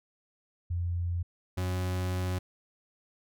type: tone pair in turn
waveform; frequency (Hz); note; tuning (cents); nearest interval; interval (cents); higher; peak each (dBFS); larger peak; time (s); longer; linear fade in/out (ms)
sine / 40% pulse; 86.9 / 91.58; F2 / F#2; -8 / -17; minor second; 91; second; -28; neither; 0.7-1.23 / 1.57-2.39; second; 10
effects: none